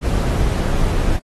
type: noise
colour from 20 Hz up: brown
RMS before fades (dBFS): -17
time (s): 0.01-1.2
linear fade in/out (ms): 50
effects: AAC 32 kbps